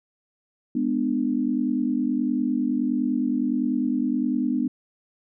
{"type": "chord", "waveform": "sine", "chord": "G# diminished", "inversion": "none", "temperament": "just", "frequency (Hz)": [207.7, 249.2, 299], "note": ["G#3", "B3", "D4"], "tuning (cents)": [0, 16, 31], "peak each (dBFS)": [-29, -23, -26], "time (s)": [0.75, 4.68], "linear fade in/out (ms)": 5, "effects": []}